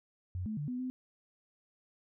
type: tone with pitch steps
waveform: sine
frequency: 91 / 216.3 / 146.7 / 249.1 / 255.3 Hz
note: F#2 / A3 / D3 / B3 / C4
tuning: -28 / -29 / -2 / +15 / -42 cents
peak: -34 dBFS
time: 0.35-0.9 s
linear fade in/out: 0 ms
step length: 110 ms
effects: none